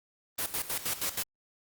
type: noise with tremolo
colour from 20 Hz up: white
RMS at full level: -31 dBFS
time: 0.38-1.23 s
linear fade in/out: 10 ms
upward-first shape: square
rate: 6.3 Hz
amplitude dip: 75%
effects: Opus 24 kbps